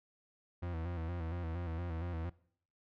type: tone with vibrato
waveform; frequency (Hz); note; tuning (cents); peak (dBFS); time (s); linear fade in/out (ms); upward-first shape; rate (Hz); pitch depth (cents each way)
40% pulse; 84.4; E2; +41; -36; 0.62-2.3; 10; square; 4.3; 64
effects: noise-tail reverb RT60 0.6 s tail -21 dB re dry + low-pass 2000 Hz 12 dB/octave